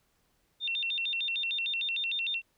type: tone with vibrato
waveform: sine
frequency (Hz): 3136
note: G7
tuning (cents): 0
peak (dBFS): -29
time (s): 0.6-2.42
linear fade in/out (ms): 50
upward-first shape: square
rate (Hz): 6.6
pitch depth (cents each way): 250
effects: pink hiss -72 dBFS RMS until 2.57 s